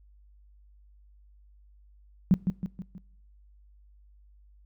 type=tone with echo; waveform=sine; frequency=185 Hz; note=F#3; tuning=in tune; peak=-15 dBFS; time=2.31-2.34 s; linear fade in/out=0 ms; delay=160 ms; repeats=4; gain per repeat=-6 dB; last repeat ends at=2.98 s; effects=noise-tail reverb RT60 0.7 s tail -22 dB re dry + added 50 Hz sine -54 dBFS peak until 4.65 s